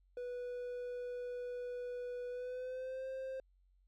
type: tone with pitch glide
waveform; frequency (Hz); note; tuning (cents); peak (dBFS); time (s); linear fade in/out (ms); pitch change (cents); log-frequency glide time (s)
triangle; 491.5 to 526.8; B4 to C5; -8 to +12; -38; 0.17-3.4; 2; +120; 2.29-3.07
effects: added 46 Hz sine -67 dBFS peak until 3.87 s